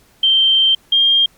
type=tone pair in turn; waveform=sine; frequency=3136 / 3209 Hz; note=G7 / G7; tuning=0 / +40 cents; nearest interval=unison; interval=40 cents; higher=second; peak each=-9 dBFS; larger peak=neither; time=0.23-0.75 / 0.92-1.26 s; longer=first; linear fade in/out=5 ms; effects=pink hiss -52 dBFS RMS until 1.37 s + MP3 96 kbps